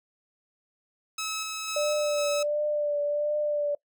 10% pulse tone with tremolo, 1292 Hz, E6, 35 cents flat, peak -22 dBFS, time 1.18-2.43 s, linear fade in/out 5 ms, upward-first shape square, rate 2 Hz, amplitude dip 25%
sine tone with vibrato, 590 Hz, D5, 8 cents sharp, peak -24 dBFS, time 1.76-3.75 s, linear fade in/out 5 ms, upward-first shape triangle, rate 1.4 Hz, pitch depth 28 cents each way
effects noise-tail reverb RT60 0.1 s tail -22 dB re dry

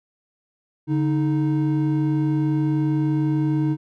triangle tone pair together, 144.63 / 311.1 Hz, D3 / D#4, -26 / 0 cents, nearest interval octave + minor second, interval 1326 cents, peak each -19 dBFS, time 0.87-3.77 s, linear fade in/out 50 ms, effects none

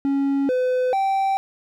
triangle tone with pitch steps, 276.9 / 506 / 778 Hz, C#4 / B4 / G5, -2 / +42 / -13 cents, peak -16 dBFS, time 0.05-1.37 s, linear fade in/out 0 ms, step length 440 ms, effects none

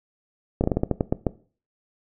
slowing click train, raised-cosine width 2 ms, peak -7 dBFS, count 10, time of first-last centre 0.61-1.267 s, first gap 29 ms, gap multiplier 1.22, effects noise-tail reverb RT60 0.4 s tail -18 dB re dry

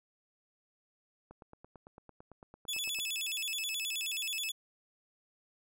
click train, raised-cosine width 1 ms, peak -37 dBFS, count 16, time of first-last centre 1.31-2.988 s, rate 8.94 Hz
sawtooth tone with vibrato, 2990 Hz, F#7, 17 cents sharp, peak -31 dBFS, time 2.68-4.52 s, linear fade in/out 10 ms, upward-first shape square, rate 9.4 Hz, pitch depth 240 cents each way
effects none

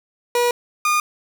30% pulse tone pair in turn, 483.2 / 1217.6 Hz, B4 / D#6, -38 / -38 cents, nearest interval octave + major third, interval 1600 cents, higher second, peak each -13 dBFS, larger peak neither, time 0.35-0.51 / 0.85-1 s, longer first, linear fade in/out 2 ms, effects none

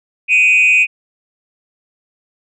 sine tone with frequency modulation, 2491 Hz, D#7, 1 cent sharp, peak -6 dBFS, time 0.28-0.87 s, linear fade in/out 50 ms, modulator 197 Hz, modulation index 0.65, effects tanh soft clip ceiling -5 dBFS

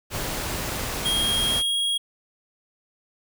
pink noise, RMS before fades -29 dBFS, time 0.1-1.63 s, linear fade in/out 50 ms
square tone with pitch glide, 3251 to 3289 Hz, G#7 to G#7, -38 to -18 cents, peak -22 dBFS, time 1.05-1.98 s, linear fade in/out 10 ms, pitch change +20 cents, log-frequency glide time 1.44-1.76 s
effects none

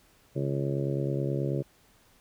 harmonic tone, 69.3 Hz, C#2, in tune, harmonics 2 / 3 / 4 / 5 / 6 / 7 / 8 / 9, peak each -29 / -39 / -38 / -34 / -36 / -43 / -37 / -47 dBFS, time 0.35-1.63 s, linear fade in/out 20 ms, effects pink hiss -62 dBFS RMS until 2.2 s

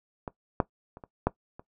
clicks, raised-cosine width 1 ms, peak -20 / -8 / -30 / -29 / -9 / -29 dBFS, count 6, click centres 0.278 / 0.602 / 0.971 / 1.038 / 1.27 / 1.595 s, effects noise-tail reverb RT60 0.1 s tail -18 dB re dry

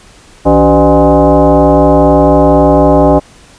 sine tone with frequency modulation, 160 Hz, D#3, 49 cents sharp, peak -3 dBFS, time 0.45-3.2 s, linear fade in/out 20 ms, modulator 222 Hz, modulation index 3.1, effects pink hiss -40 dBFS RMS until 3.58 s + resampled to 22050 Hz

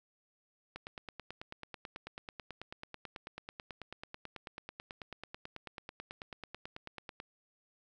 click train, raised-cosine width 0.3 ms, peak -27 dBFS, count 60, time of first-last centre 0.76-7.201 s, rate 9.16 Hz, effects none

